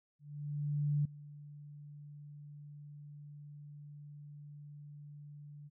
sine tone with ADSR envelope, 146.4 Hz, D3, 5 cents flat, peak -28 dBFS, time 0.19-5.7 s, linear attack 860 ms, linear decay 5 ms, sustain -20 dB, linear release 33 ms, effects none

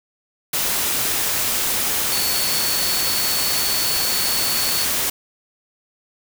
sine tone in noise, 4435 Hz, C#8, in tune, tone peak -24 dBFS, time 2.12-4.85 s, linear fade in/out 5 ms, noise white, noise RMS -21 dBFS, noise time 0.53-5.1 s, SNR -6 dB, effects none

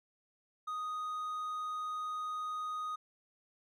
triangle tone, 1244.5 Hz, D#6, in tune, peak -34 dBFS, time 0.67-2.96 s, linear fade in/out 10 ms, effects none

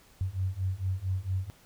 sine beating tone pair, 91.8 / 96.2 Hz, F#2 / G2, -13 / -32 cents, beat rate 4.4 Hz, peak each -32 / -31 dBFS, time 0.21-1.5 s, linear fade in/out 0 ms, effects pink hiss -59 dBFS RMS until 1.65 s

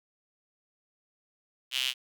sawtooth tone with high-pass filter, 129.6 Hz, C3, 16 cents flat, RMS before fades -30 dBFS, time 1.71-1.94 s, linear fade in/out 50 ms, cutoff 3000 Hz, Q 5.2, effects none

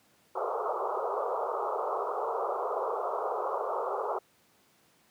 pink band-pass noise, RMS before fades -32 dBFS, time 0.35-4.19 s, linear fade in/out 10 ms, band 390 to 1300 Hz, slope 96 dB/octave, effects pink hiss -65 dBFS RMS until 5.1 s + high-pass 150 Hz 12 dB/octave

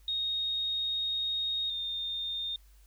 sine tone pair in turn, 3729 / 3644 Hz, A#7 / A#7, 0 / -40 cents, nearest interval unison, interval 40 cents, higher first, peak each -29 / -32 dBFS, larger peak first, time 0.08-1.7 / 1.7-2.56 s, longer first, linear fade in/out 2 ms, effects added 50 Hz sine -55 dBFS peak until 2.86 s + white hiss -67 dBFS RMS until 2.86 s

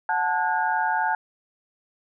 sine tone cluster, 735 / 878 / 1454 / 1625 Hz, F#5 / A5 / F#6 / G#6, -12 / -4 / -31 / -38 cents, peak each -28 / -23 / -28 / -30 dBFS, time 0.09-1.15 s, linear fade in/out 2 ms, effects none

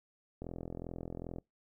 click train, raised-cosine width 2 ms, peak -28 dBFS, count 42, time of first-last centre 0.42-1.385 s, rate 42.5 Hz, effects noise-tail reverb RT60 0.2 s tail -26 dB re dry

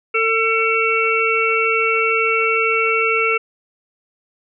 harmonic tone, 448.9 Hz, A4, 35 cents sharp, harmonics 1 / 3 / 5 / 6, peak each -20 / -20 / -20 / -20 dBFS, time 0.14-3.38 s, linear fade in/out 10 ms, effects none

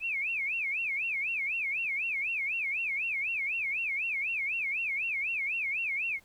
sine tone with vibrato, 2417 Hz, D7, 49 cents sharp, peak -29 dBFS, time 0-6.2 s, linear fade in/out 50 ms, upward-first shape sine, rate 4 Hz, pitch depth 220 cents each way, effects pink hiss -63 dBFS RMS until 6.24 s

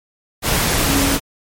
sine tone in noise, 277.2 Hz, C#4, in tune, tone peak -18 dBFS, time 0.86-1.19 s, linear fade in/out 50 ms, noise pink, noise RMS -17 dBFS, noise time 0.42-1.2 s, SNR -4 dB, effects MP3 64 kbps

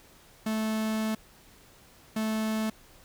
45% pulse tone bursts at uneven times, 218.6 Hz, A3, 11 cents flat, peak -27 dBFS, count 2, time 0.46-1.15 / 2.16-2.7 s, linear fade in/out 5 ms, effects pink hiss -56 dBFS RMS until 3.04 s

